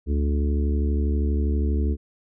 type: harmonic tone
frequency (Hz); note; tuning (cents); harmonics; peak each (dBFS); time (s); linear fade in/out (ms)
72.4; D2; -24; 1 / 3 / 4 / 5 / 6; -20 / -30 / -32 / -34 / -36; 0.06-1.97; 50
effects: none